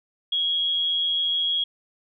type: tone with amplitude modulation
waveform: sine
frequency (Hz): 3302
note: G#7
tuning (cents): -11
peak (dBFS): -19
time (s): 0.32-1.64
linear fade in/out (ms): 5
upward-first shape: sine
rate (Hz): 167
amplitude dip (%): 40
effects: none